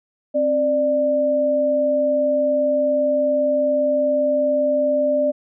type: tone pair together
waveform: sine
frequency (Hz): 264.9 / 592.5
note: C4 / D5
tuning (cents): +22 / +15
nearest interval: octave + major second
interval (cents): 1393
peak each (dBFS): -24 / -16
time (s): 0.34-5.32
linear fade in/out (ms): 20
effects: none